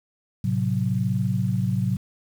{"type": "chord", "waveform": "sine", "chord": "F# diminished", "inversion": "first", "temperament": "equal", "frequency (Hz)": [110, 130.81, 185], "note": ["A2", "C3", "F#3"], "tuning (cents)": [0, 0, 0], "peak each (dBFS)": -25, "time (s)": [0.44, 1.97], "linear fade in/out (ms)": 5, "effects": ["8-bit"]}